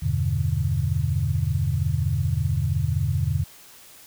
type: chord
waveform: sine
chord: E minor seventh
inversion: none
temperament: equal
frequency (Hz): 82.41 / 98 / 123.47 / 146.83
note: E2 / G2 / B2 / D3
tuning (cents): 0 / 0 / 0 / 0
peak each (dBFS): -26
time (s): 0.02-3.44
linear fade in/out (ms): 10
effects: white hiss -48 dBFS RMS until 4.06 s